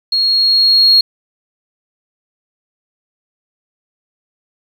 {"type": "tone with level ramp", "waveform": "sine", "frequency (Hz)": 4290, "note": "C8", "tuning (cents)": 42, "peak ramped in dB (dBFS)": [-11, -4], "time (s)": [0.12, 1.01], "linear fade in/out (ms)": 5, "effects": ["tanh soft clip ceiling 0 dBFS", "7-bit"]}